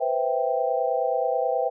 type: chord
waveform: sine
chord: C major seventh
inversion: third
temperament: equal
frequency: 493.9 / 523.3 / 659.3 / 784 Hz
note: B4 / C5 / E5 / G5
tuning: 0 / 0 / 0 / 0 cents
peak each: -27 dBFS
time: 0-1.7 s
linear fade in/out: 20 ms
effects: none